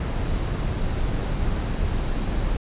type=noise; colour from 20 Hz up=brown; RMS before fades=-24 dBFS; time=0-2.57 s; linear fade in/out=5 ms; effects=resampled to 8000 Hz